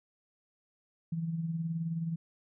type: tone with tremolo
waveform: sine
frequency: 164.81 Hz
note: E3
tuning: in tune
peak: -29 dBFS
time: 1.12-2.16 s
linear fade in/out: 5 ms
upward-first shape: sine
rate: 19 Hz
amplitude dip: 50%
effects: none